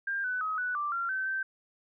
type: tone with pitch steps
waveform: sine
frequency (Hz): 1597 / 1499 / 1270 / 1483 / 1176 / 1377 / 1538 / 1554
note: G6 / F#6 / D#6 / F#6 / D6 / F6 / G6 / G6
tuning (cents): +32 / +22 / +35 / +4 / +2 / -25 / -33 / -16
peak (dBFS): -29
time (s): 0.07-1.43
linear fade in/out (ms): 5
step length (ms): 170
effects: none